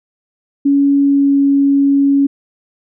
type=tone with pitch glide; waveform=sine; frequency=280.6 to 278.8 Hz; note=C#4 to C#4; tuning=+21 to +10 cents; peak=-8 dBFS; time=0.65-2.27 s; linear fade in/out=10 ms; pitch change=-11 cents; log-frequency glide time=0.99-1.38 s; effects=none